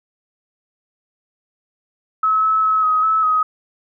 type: tone with pitch steps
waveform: sine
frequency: 1290 / 1298 / 1289 / 1262 / 1301 / 1260 Hz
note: E6 / E6 / E6 / D#6 / E6 / D#6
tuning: -38 / -27 / -39 / +24 / -23 / +21 cents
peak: -13 dBFS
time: 2.23-3.43 s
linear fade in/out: 5 ms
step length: 200 ms
effects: none